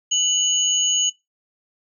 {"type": "tone pair together", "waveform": "sine", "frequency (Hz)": [2970, 6667], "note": ["F#7", "G#8"], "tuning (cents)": [6, 6], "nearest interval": "octave + major second", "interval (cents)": 1400, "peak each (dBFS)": -20, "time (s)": [0.11, 1.1], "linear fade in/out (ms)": 10, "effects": ["noise-tail reverb RT60 0.2 s tail -20 dB re dry"]}